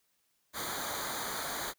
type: noise with comb filter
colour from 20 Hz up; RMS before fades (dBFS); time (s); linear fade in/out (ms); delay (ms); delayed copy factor
pink; -37; 0.53-1.74; 50; 0.37; -0.9
effects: white hiss -75 dBFS RMS until 1.78 s